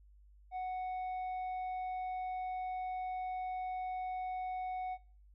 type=tone with tanh clipping; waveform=sine; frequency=740 Hz; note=F#5; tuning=in tune; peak=-37 dBFS; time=0.51-4.98 s; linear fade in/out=50 ms; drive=4 dB; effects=noise-tail reverb RT60 0.5 s tail -23 dB re dry + added 50 Hz sine -58 dBFS peak until 5.34 s